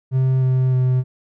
triangle tone with pitch steps, 130.81 / 129.31 / 127.82 Hz, C3 / C3 / C3, 0 / -20 / -40 cents, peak -12 dBFS, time 0.11-1.04 s, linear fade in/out 50 ms, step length 310 ms, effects none

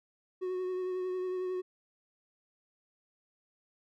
triangle tone with vibrato, 368.1 Hz, F#4, 9 cents flat, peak -30 dBFS, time 0.41-1.62 s, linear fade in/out 20 ms, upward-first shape triangle, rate 11 Hz, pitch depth 24 cents each way, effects none

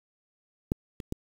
clicks, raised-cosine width 3 ms, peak -12 / -25 / -18 dBFS, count 3, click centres 0.719 / 1.002 / 1.124 s, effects 7-bit

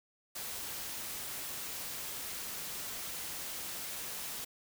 white noise, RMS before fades -41 dBFS, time 0.35-4.45 s, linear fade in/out 10 ms, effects none

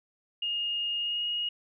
sine tone with pitch glide, 2845 to 2876 Hz, F7 to F#7, +31 to -50 cents, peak -28 dBFS, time 0.42-1.49 s, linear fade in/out 5 ms, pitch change +19 cents, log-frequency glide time 0.97-1.25 s, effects none

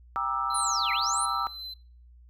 sine chord, E half-diminished seventh, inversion first, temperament just, 791.1 / 949.3 / 1186.7 / 1318.5 Hz, G5 / Bb5 / D6 / E6, +16 / +31 / +18 / 0 cents, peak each -35 / -33 / -31 / -29 dBFS, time 0.16-1.47 s, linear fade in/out 0 ms
triangle tone with tremolo, 4055 Hz, B7, 45 cents sharp, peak -34 dBFS, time 0.5-1.74 s, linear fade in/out 5 ms, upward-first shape triangle, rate 2.8 Hz, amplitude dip 50%
sine linear two-way sweep, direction down then up, 10110 to 1917 to 10110 Hz, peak -28 dBFS, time 0.54-1.26 s, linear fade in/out 10 ms, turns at 0.92 s
effects noise-tail reverb RT60 0.4 s tail -21 dB re dry + added 60 Hz sine -50 dBFS peak until 2.29 s

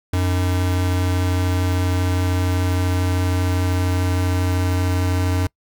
square tone pair together, 90.5 / 304.4 Hz, F#2 / D#4, -38 / -38 cents, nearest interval octave + major sixth, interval 2100 cents, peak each -18 / -29 dBFS, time 0.13-5.47 s, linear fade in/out 5 ms, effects noise-tail reverb RT60 0.1 s tail -25 dB re dry

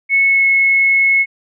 sine tone with pitch glide, 2200 to 2185 Hz, C#7 to C#7, -14 to -26 cents, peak -9 dBFS, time 0.09-1.26 s, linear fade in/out 50 ms, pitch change -12 cents, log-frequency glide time 0.26-0.46 s, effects none

